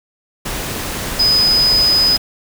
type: tone in noise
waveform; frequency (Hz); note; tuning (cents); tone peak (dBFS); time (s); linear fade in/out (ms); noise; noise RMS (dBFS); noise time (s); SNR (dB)
sine; 5010; D#8; +11; -10; 1.19-2.17; 10; pink; -23; 0.45-2.18; +10
effects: none